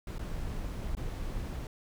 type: noise with dropouts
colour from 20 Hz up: brown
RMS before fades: -36 dBFS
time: 0.07-1.67 s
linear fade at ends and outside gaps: 2 ms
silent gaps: 0.183-0.192 / 0.951-0.969 s
effects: none